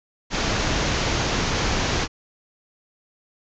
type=low-pass noise; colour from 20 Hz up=pink; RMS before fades=-23 dBFS; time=0.3-2.08 s; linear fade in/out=50 ms; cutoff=6900 Hz; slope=96 dB/octave; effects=none